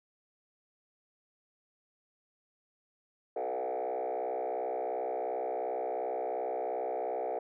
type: tone with frequency modulation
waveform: sine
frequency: 590 Hz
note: D5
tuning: 8 cents sharp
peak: -30 dBFS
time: 3.36-7.39 s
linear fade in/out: 5 ms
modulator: 62.8 Hz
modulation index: 3.1
effects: tanh soft clip ceiling -29 dBFS